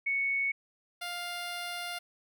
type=tone pair in turn; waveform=sine / 10% pulse; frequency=2217 / 701.7 Hz; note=C#7 / F5; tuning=0 / +8 cents; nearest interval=octave + minor sixth; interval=1992 cents; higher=first; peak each=-27 dBFS; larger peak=neither; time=0.06-0.52 / 1.01-1.99 s; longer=second; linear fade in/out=10 ms; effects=none